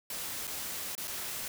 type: noise with dropouts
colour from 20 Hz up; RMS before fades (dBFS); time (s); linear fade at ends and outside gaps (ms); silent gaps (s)
white; -38; 0.1-1.48; 2; 0.471-0.476 / 0.952-0.978 / 1.074-1.078
effects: none